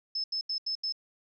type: tone bursts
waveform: sine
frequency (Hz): 5230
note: E8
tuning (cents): -15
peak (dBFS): -29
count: 5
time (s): 0.15-0.924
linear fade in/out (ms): 5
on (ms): 90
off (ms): 81
effects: none